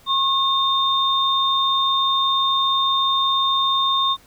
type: tone pair together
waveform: sine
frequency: 1082 / 3637 Hz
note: C#6 / A#7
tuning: -42 / -43 cents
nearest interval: octave + major sixth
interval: 2099 cents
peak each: -19 dBFS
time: 0.06-4.17 s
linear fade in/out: 50 ms
effects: pink hiss -52 dBFS RMS until 4.26 s